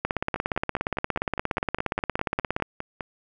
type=two click trains; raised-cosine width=0.5 ms; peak=-9 / -16 dBFS; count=45 / 14; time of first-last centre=0.05-2.623 / 0.36-3.008 s; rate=17.1 / 4.91 Hz; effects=none